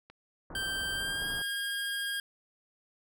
click, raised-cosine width 0.3 ms, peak -34 dBFS, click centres 0.1 s
pink low-pass noise, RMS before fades -44 dBFS, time 0.5-1.42 s, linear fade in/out 2 ms, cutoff 1600 Hz, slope 48 dB/octave
25% pulse tone with pitch glide, 1568 to 1621.4 Hz, G6 to G#6, 0 to -42 cents, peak -28 dBFS, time 0.55-2.2 s, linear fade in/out 2 ms, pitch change +58 cents, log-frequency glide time 0.94-1.26 s
effects none

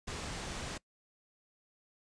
pink low-pass noise, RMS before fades -41 dBFS, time 0.07-0.78 s, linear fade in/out 10 ms, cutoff 9100 Hz, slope 24 dB/octave, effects noise-tail reverb RT60 0.1 s tail -22 dB re dry + resampled to 22050 Hz

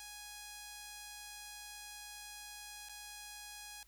5% pulse tone with dropouts, 830.6 Hz, G#5, in tune, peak -36 dBFS, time 0-3.83 s, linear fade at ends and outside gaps 1 ms, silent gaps 2.887-2.894 s, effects added 50 Hz sine -66 dBFS peak until 3.87 s + white hiss -69 dBFS RMS until 3.87 s

